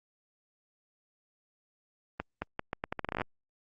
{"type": "accelerating click train", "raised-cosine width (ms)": 0.5, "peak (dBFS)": -17, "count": 16, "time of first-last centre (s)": [2.2, 3.217], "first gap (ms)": 220, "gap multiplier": 0.79, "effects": ["Opus 32 kbps"]}